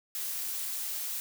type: noise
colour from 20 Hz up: blue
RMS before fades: -35 dBFS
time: 0.15-1.2 s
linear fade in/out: 0 ms
effects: none